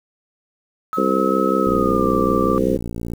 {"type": "tone with pitch glide", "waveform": "sine", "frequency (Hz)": [1288, 1174.3], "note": ["E6", "D6"], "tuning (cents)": [-41, -1], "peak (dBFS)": -21, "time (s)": [0.93, 2.58], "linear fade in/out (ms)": 0, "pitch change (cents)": -160, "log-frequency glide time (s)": [1.61, 2.11]}
{"type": "harmonic tone", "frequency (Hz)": 65.3, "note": "C2", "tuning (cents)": -3, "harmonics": [3, 4, 5, 6, 7, 8], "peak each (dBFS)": [-23, -23, -23, -23, -23, -23], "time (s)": [0.97, 2.77], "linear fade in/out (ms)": 10}
{"type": "click train", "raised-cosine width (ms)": 3, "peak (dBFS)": -15, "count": 86, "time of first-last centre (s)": [1.67, 3.136], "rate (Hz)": 58}
{"effects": ["7-bit"]}